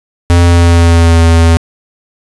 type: tone with pitch glide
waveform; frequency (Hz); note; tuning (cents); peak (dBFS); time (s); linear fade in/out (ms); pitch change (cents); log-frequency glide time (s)
square; 86.5 to 82.98; F2 to E2; -16 to +12; -4; 0.3-1.57; 0; -72; 0.42-1.21
effects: resampled to 24000 Hz + 7-bit